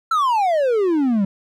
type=exponential sweep; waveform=triangle; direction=down; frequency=1367 to 189 Hz; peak=-13 dBFS; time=0.11-1.25 s; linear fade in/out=5 ms; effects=none